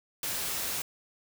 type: noise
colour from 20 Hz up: white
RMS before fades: -33 dBFS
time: 0.23-0.82 s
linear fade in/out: 2 ms
effects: none